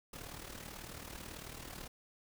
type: noise with amplitude modulation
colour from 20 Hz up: pink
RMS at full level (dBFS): -45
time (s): 0.13-1.88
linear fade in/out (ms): 5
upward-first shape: sine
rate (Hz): 38.2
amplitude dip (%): 65
effects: none